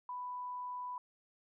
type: tone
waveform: sine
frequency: 992 Hz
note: B5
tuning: 7 cents sharp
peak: -39 dBFS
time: 0.09-0.98 s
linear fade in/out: 2 ms
effects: none